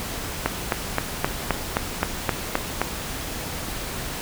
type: click train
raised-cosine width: 0.5 ms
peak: -4 dBFS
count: 10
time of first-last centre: 0.46-2.816 s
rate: 3.82 Hz
effects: pink hiss -31 dBFS RMS until 4.21 s